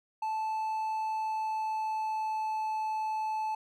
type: tone with pitch glide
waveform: triangle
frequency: 875 to 869.5 Hz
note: A5 to A5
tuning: -10 to -21 cents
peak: -28 dBFS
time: 0.22-3.55 s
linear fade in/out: 5 ms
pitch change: -11 cents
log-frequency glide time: 0.95-2.75 s
effects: none